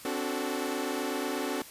sawtooth chord, D dominant seventh, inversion third, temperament equal with one note detuned, 261.6 / 289.6 / 370 / 440 Hz, C4 / D4 / F#4 / A4, 0 / -24 / 0 / 0 cents, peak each -32 / -31 / -32 / -33 dBFS, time 0.05-1.62 s, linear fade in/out 2 ms, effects white hiss -48 dBFS RMS until 1.7 s + resampled to 32000 Hz

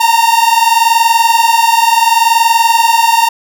45% pulse tone pair together, 909.3 / 930 Hz, A#5 / A#5, -43 / -4 cents, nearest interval unison, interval 39 cents, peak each -10 dBFS, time 0-3.29 s, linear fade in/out 10 ms, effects none

